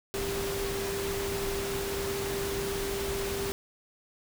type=tone in noise; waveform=sine; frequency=395.3 Hz; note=G4; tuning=15 cents sharp; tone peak=-32 dBFS; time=0.14-3.52 s; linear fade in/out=0 ms; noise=pink; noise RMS=-35 dBFS; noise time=0.14-3.52 s; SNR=0 dB; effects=none